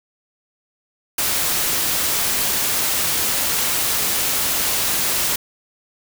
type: noise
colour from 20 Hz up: white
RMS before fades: -20 dBFS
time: 1.18-5.36 s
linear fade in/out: 5 ms
effects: none